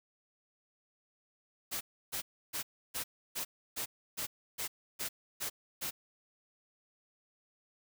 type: noise bursts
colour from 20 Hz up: white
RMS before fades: -37 dBFS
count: 11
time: 1.71-5.91 s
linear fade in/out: 20 ms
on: 100 ms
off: 310 ms
effects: none